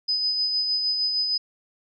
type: tone with tremolo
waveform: sine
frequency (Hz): 5010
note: D#8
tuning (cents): +11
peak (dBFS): -20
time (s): 0.08-1.38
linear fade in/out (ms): 10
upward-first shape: sine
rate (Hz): 6.5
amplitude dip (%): 35
effects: none